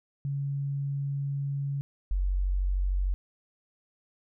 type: tone pair in turn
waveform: sine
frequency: 140 / 46.58 Hz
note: C#3 / F#1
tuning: +18 / +12 cents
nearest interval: octave + perfect fifth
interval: 1906 cents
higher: first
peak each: -28 / -24 dBFS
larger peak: second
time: 0.25-1.81 / 2.11-3.14 s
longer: first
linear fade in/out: 0 ms
effects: none